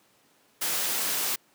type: noise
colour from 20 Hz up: white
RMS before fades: -28 dBFS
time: 0.61-1.36 s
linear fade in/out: 10 ms
effects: pink hiss -63 dBFS RMS until 1.54 s + high-pass 200 Hz 12 dB/octave